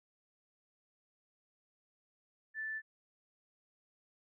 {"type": "tone", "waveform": "sine", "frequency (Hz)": 1758, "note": "A6", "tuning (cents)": -2, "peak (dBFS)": -37, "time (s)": [2.54, 2.82], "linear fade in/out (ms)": 50, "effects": []}